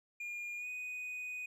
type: tone with pitch glide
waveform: triangle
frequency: 2419 to 2488 Hz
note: D#7 to D#7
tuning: -49 to -1 cents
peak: -38 dBFS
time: 0.2-1.46 s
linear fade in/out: 5 ms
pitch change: +48 cents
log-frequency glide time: 0.57-0.67 s
effects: none